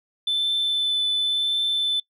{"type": "tone with vibrato", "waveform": "sine", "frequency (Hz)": 3520, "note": "A7", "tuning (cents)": 0, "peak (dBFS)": -18, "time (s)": [0.27, 2], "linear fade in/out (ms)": 5, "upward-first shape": "triangle", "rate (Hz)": 0.92, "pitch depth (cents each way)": 11, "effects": ["noise-tail reverb RT60 0.1 s tail -23 dB re dry", "tanh soft clip ceiling -18 dBFS"]}